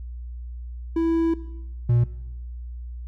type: tone pair in turn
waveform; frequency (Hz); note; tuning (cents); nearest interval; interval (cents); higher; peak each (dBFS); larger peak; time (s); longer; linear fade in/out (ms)
triangle; 329.6 / 119.74; E4 / A#2; 0 / +47; octave + tritone; 1753; first; -17 / -14; second; 0.96-1.34 / 1.89-2.04; first; 5
effects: noise-tail reverb RT60 0.9 s tail -17 dB re dry + added 60 Hz sine -32 dBFS peak until 3.07 s